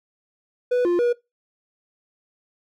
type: tone with pitch steps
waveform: triangle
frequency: 493.7 / 349.9 / 481.2 Hz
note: B4 / F4 / B4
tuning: -1 / +3 / -45 cents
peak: -15 dBFS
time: 0.71-1.13 s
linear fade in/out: 10 ms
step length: 140 ms
effects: noise-tail reverb RT60 0.2 s tail -21 dB re dry